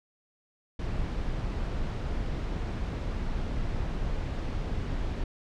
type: noise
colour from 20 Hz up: brown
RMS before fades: -31 dBFS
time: 0.79-5.24 s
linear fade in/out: 5 ms
effects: low-pass 5000 Hz 12 dB/octave